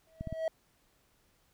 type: tone with exponential growth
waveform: triangle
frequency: 645 Hz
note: E5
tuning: 38 cents flat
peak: -25 dBFS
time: 0.07-0.48 s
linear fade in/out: 2 ms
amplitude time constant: 89 ms
type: clicks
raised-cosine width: 5 ms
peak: -25 dBFS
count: 3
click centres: 0.21 / 0.273 / 0.326 s
effects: pink hiss -70 dBFS RMS until 1.53 s